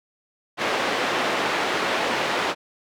pink band-pass noise, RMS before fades -24 dBFS, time 0.57-2.55 s, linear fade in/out 50 ms, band 390 to 3100 Hz, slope 12 dB/octave, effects none

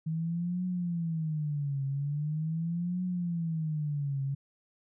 sine tone with vibrato, 157.8 Hz, D#3, 25 cents sharp, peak -29 dBFS, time 0.06-4.35 s, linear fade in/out 10 ms, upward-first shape triangle, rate 0.42 Hz, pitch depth 260 cents each way, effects none

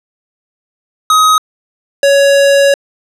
square tone pair in turn, 1262 / 558.9 Hz, D#6 / C#5, +24 / +14 cents, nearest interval octave + major second, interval 1410 cents, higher first, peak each -6 dBFS, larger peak neither, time 1.1-1.38 / 2.03-2.74 s, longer second, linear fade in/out 2 ms, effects low-pass 10000 Hz 12 dB/octave

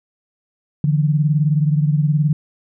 sine beating tone pair, 147.8 / 166.8 Hz, D3 / E3, +11 / +21 cents, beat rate 19 Hz, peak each -14 / -20 dBFS, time 0.84-2.33 s, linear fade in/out 2 ms, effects none

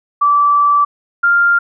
sine tone pair in turn, 1160 / 1396.8 Hz, D6 / F6, -22 / 0 cents, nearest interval minor third, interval 322 cents, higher second, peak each -8 dBFS, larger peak neither, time 0.21-0.85 / 1.23-1.59 s, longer first, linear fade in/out 10 ms, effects none

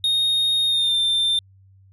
triangle tone with pitch glide, 3713 to 3580 Hz, A#7 to A7, -8 to +29 cents, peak -16 dBFS, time 0.04-1.39 s, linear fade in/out 2 ms, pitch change -63 cents, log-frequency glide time 0.66-0.98 s, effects added 96 Hz sine -49 dBFS peak until 1.92 s

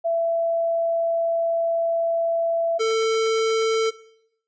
sine / square tone pair in turn, 668 / 445.8 Hz, E5 / A4, +23 / +23 cents, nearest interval perfect fifth, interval 700 cents, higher first, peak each -19 dBFS, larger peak neither, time 0.04-2.79 / 2.79-3.91 s, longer first, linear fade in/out 20 ms, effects noise-tail reverb RT60 0.7 s tail -18 dB re dry + resampled to 16000 Hz

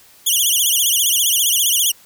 10% pulse tone with vibrato, 3126 Hz, G7, 6 cents flat, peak -6 dBFS, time 0.26-1.92 s, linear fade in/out 10 ms, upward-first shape triangle, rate 15 Hz, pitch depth 210 cents each way, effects white hiss -48 dBFS RMS until 2.05 s

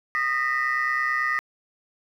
sine tone cluster, 1234 / 1838 / 1967 Hz, D#6 / A#6 / B6, -15 / -25 / -7 cents, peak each -25 dBFS, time 0.15-1.39 s, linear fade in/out 0 ms, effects tanh soft clip ceiling -16 dBFS + 9-bit

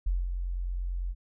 sine tone with ADSR envelope, 44.49 Hz, F1, 33 cents sharp, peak -23 dBFS, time 0.06-1.15 s, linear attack 9 ms, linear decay 200 ms, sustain -6 dB, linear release 46 ms, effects none

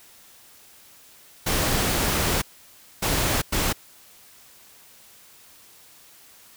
pink noise bursts at uneven times, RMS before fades -23 dBFS, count 3, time 1.46-2.42 / 3.02-3.42 / 3.52-3.73 s, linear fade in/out 10 ms, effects white hiss -51 dBFS RMS until 6.56 s

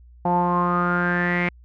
sawtooth tone with low-pass filter sweep, 176 Hz, F3, 14 cents sharp, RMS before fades -21 dBFS, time 0.25-1.49 s, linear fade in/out 5 ms, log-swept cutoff 810 to 2200 Hz, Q 9.2, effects added 60 Hz sine -45 dBFS peak until 1.64 s

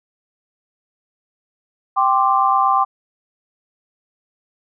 sine chord, G suspended fourth, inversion none, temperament equal, 784 / 1046.5 / 1174.7 Hz, G5 / C6 / D6, 0 / 0 / 0 cents, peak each -17 dBFS, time 1.96-2.85 s, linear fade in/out 20 ms, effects none

